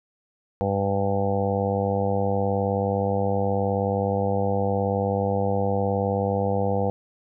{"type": "harmonic tone with a mistuned harmonic", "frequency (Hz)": 99.1, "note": "G2", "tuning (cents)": 19, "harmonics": [1, 2, 3, 4, 5, 6, 7, 8, 9], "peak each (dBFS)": [-27, -28, -36, -35, -25, -34, -31, -31, -37], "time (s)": [0.61, 6.9], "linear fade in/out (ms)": 0, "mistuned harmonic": 9, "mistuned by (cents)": -38, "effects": []}